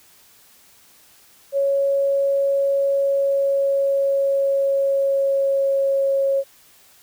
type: tone with pitch glide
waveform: sine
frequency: 554.4 to 547.4 Hz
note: C#5 to C#5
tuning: 0 to -22 cents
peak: -16 dBFS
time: 1.52-6.44 s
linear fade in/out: 50 ms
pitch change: -22 cents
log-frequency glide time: 2.92-6.13 s
effects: white hiss -52 dBFS RMS until 7.02 s